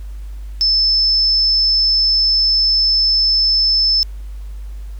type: tone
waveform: sine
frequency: 5260 Hz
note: E8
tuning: 5 cents flat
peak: -11 dBFS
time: 0.61-4.03 s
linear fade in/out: 0 ms
effects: added 50 Hz sine -26 dBFS peak until 4.99 s + pink hiss -51 dBFS RMS until 4.99 s